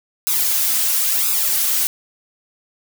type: noise with flanger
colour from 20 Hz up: blue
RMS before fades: -18 dBFS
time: 0.27-1.87 s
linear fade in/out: 0 ms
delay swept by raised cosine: 0.78 to 3.98 ms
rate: 0.98 Hz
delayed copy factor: +0.8
effects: none